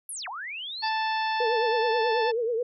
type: linear two-way sweep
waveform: sine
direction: down then up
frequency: 11520 to 698.5 to 4874 Hz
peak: -33 dBFS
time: 0.09-0.89 s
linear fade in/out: 2 ms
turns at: 0.28 s
type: harmonic tone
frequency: 880 Hz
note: A5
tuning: in tune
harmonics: 1 / 2 / 3 / 4 / 5 / 6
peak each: -26 / -32 / -36 / -38 / -40 / -42 dBFS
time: 0.82-2.32 s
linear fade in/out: 20 ms
type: tone with vibrato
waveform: sine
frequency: 466.2 Hz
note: A#4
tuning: in tune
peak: -24 dBFS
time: 1.4-2.63 s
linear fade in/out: 5 ms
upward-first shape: triangle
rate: 9.3 Hz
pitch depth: 120 cents each way
effects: none